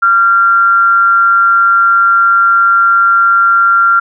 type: tone with amplitude modulation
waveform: sine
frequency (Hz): 1380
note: F6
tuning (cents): -21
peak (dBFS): -3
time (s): 0.02-4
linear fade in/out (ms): 10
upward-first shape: sine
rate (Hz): 197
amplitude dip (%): 45
effects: none